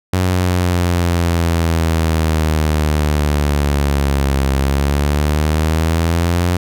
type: exponential two-way sweep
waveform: sawtooth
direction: down then up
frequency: 92.5 to 67.5 to 89.1 Hz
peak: -9 dBFS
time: 0.13-6.57 s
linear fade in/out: 5 ms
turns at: 4.53 s
effects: none